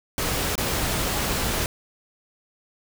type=noise with dropouts; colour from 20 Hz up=pink; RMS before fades=-25 dBFS; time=0.18-1.66 s; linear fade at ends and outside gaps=1 ms; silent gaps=0.555-0.579 s; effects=none